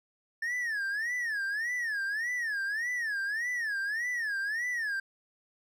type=tone with vibrato; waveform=triangle; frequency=1771 Hz; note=A6; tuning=11 cents sharp; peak=-28 dBFS; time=0.42-5 s; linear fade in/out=5 ms; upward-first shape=sine; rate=1.7 Hz; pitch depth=200 cents each way; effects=none